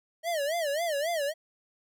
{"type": "tone with vibrato", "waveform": "square", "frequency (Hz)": 622.3, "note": "D#5", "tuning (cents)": 0, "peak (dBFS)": -28, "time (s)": [0.23, 1.34], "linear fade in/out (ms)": 50, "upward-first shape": "sine", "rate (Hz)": 3.7, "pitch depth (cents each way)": 190, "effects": []}